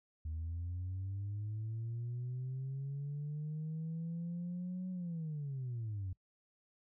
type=linear two-way sweep; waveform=sine; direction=up then down; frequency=77.4 to 185.5 to 89.8 Hz; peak=-36 dBFS; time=0.25-6.13 s; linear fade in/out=5 ms; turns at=4.9 s; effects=noise-tail reverb RT60 0.1 s tail -23 dB re dry + tanh soft clip ceiling -35 dBFS